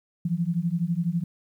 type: beating tone pair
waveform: sine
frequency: 164.81 / 176.81 Hz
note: E3 / F3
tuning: 0 / +22 cents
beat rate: 12 Hz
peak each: -26 / -26 dBFS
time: 0.25-1.24 s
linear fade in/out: 5 ms
effects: 10-bit